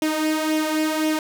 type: tone with flanger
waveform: sawtooth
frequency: 311.1 Hz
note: D#4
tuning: in tune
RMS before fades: -22 dBFS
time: 0.02-1.19 s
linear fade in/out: 2 ms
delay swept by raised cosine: 0.33 to 2.83 ms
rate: 1.9 Hz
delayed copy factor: +0.55
effects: none